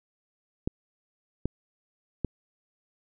clicks, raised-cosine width 3 ms, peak -14 dBFS, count 3, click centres 0.675 / 1.456 / 2.247 s, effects none

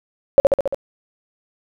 sine tone with echo, 554.4 Hz, C#5, in tune, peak -4 dBFS, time 0.38-0.4 s, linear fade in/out 0 ms, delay 69 ms, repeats 5, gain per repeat -3 dB, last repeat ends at 0.745 s, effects none

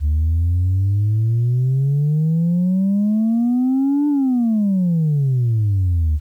sine exponential two-way sweep, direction up then down, 73 to 295.9 to 73 Hz, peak -12 dBFS, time 0-6.2 s, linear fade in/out 50 ms, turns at 4.08 s, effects tanh soft clip ceiling -12 dBFS + 9-bit

